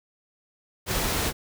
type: noise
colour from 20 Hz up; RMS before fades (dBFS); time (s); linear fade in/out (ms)
pink; -26; 0.86-1.33; 50
effects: none